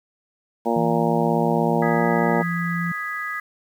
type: harmonic tone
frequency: 116.54 Hz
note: A#2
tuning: in tune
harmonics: 2 / 3 / 4 / 5 / 6 / 7 / 8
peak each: -24 / -26 / -25 / -27 / -27 / -27 / -28 dBFS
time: 0.65-2.43 s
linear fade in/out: 20 ms
type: tone with pitch glide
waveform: sine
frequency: 164.81 to 171.31 Hz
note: E3 to F3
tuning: 0 to -33 cents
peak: -23 dBFS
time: 0.76-2.92 s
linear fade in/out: 5 ms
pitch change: +67 cents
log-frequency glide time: 1.96-2.05 s
type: chord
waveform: sine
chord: G# minor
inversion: second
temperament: equal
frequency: 1244.5 / 1661.2 / 1975.5 Hz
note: D#6 / G#6 / B6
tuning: 0 / 0 / 0 cents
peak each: -30 dBFS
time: 1.82-3.4 s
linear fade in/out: 5 ms
effects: 8-bit